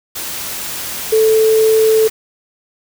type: tone in noise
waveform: sine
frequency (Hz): 440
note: A4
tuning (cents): 0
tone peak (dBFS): -8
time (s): 1.12-2.08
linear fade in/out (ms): 10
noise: white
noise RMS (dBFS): -24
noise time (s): 0.15-2.1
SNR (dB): +13
effects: none